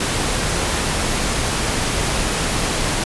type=noise; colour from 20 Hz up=pink; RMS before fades=-20 dBFS; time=0-3.04 s; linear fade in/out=5 ms; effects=resampled to 24000 Hz